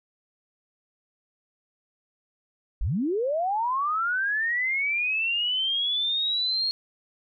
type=linear sweep; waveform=sine; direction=up; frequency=30.05 to 4289 Hz; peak=-23 dBFS; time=2.81-6.71 s; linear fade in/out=0 ms; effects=none